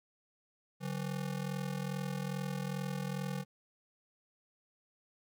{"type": "ring-modulated tone", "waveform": "square", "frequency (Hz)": 164.81, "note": "E3", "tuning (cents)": 0, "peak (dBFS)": -33, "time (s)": [0.8, 3.45], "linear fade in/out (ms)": 50, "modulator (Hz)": 21.2, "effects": []}